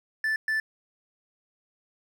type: tone bursts at uneven times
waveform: triangle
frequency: 1757 Hz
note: A6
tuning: 3 cents flat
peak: -22 dBFS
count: 2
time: 0.24-0.36 / 0.48-0.6 s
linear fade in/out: 2 ms
effects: none